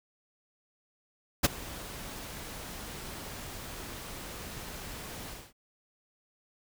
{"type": "noise with ADSR envelope", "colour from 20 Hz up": "pink", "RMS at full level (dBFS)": -20, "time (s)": [1.43, 5.53], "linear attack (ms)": 19, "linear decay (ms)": 21, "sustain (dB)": -22, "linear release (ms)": 240, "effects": []}